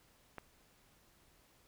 click, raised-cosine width 0.5 ms, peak -29 dBFS, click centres 0.383 s, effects pink hiss -68 dBFS RMS until 1.67 s

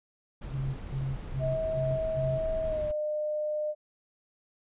brown noise, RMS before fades -38 dBFS, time 0.41-2.92 s, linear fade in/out 10 ms
sine tone bursts, 134.8 Hz, C#3, 48 cents flat, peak -29 dBFS, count 5, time 0.5-2.4 s, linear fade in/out 50 ms, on 260 ms, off 150 ms
sine tone with pitch glide, 641 to 605 Hz, E5 to D#5, -49 to -49 cents, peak -28 dBFS, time 1.39-3.75 s, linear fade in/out 50 ms, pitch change -100 cents, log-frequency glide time 2.65-2.85 s
effects resampled to 8000 Hz

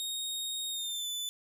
sawtooth tone with pitch glide, 3729 to 3499 Hz, A#7 to A7, 0 to -10 cents, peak -31 dBFS, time 0-1.29 s, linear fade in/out 0 ms, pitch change -110 cents, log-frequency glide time 0.7-1.07 s, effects none

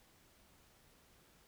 silence, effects pink hiss -67 dBFS RMS until 1.47 s

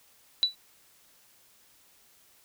sine tone with exponential decay, 3951 Hz, B7, in tune, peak -16 dBFS, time 0.43-0.55 s, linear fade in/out 0 ms, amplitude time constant 26 ms, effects white hiss -61 dBFS RMS until 2.44 s

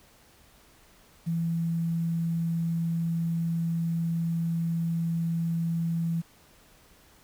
sine tone with quantisation, 166.6 Hz, E3, 19 cents sharp, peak -25 dBFS, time 1.26-6.22 s, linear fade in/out 20 ms, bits 9, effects pink hiss -58 dBFS RMS until 7.23 s

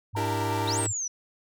sine tone, 103.83 Hz, G#2, in tune, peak -30 dBFS, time 0.13-0.93 s, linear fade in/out 20 ms
sine tone with vibrato, 903 Hz, A5, 45 cents sharp, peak -30 dBFS, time 0.15-0.81 s, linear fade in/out 5 ms, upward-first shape triangle, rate 19 Hz, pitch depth 54 cents each way
sawtooth chord, E half-diminished seventh, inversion third, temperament equal, 293.7 / 329.6 / 392 / 466.2 Hz, D4 / E4 / G4 / Bb4, 0 / 0 / 0 / 0 cents, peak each -31 dBFS, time 0.16-0.87 s, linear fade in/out 10 ms
sine exponential two-way sweep, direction up then down, 3455 to 8700 to 5790 Hz, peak -28 dBFS, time 0.67-1.08 s, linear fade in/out 10 ms, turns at 0.79 s
effects none

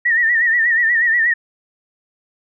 sine tone with vibrato, 1864.7 Hz, A#6, in tune, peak -12 dBFS, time 0.05-1.34 s, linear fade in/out 10 ms, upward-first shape sine, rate 8.3 Hz, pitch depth 81 cents each way, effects none

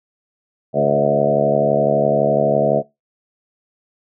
harmonic tone with a mistuned harmonic, 71.9 Hz, D2, 36 cents flat, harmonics 2 / 3 / 4 / 5 / 6 / 7 / 8 / 9 / 10, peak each -23 / -23 / -28 / -27 / -23 / -21 / -21 / -17 / -25 dBFS, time 0.73-2.83 s, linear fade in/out 50 ms, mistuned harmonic 8, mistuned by +18 cents, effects noise-tail reverb RT60 0.2 s tail -21 dB re dry

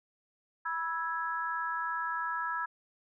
sine chord, E major, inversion second, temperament equal with one note detuned, 979.2 / 1318.5 / 1661.2 Hz, B5 / E6 / G#6, -15 / 0 / 0 cents, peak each -36 / -35 / -36 dBFS, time 0.65-2.66 s, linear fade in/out 10 ms, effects none

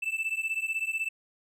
triangle beating tone pair, 2637 / 2653 Hz, E7 / E7, 0 / +10 cents, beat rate 16 Hz, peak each -30 dBFS, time 0.02-1.09 s, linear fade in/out 10 ms, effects none

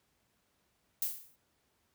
violet noise with exponential decay, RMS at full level -30 dBFS, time 1.02-1.36 s, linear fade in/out 2 ms, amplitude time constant 73 ms, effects pink hiss -75 dBFS RMS until 1.94 s + high-pass 60 Hz 12 dB/octave

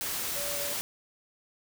sine tone in noise, 574 Hz, D5, 40 cents flat, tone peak -38 dBFS, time 0.36-0.73 s, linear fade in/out 0 ms, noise white, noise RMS -33 dBFS, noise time 0.01-0.81 s, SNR -8 dB, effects none

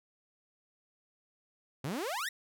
sawtooth exponential sweep, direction up, 122 to 1975.5 Hz, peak -30 dBFS, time 1.84-2.29 s, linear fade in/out 5 ms, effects none

